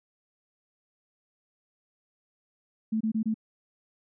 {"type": "tone bursts", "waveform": "sine", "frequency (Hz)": 220, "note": "A3", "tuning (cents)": 0, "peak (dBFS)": -24, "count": 4, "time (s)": [2.92, 3.343], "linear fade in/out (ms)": 10, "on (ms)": 87, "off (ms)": 25, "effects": []}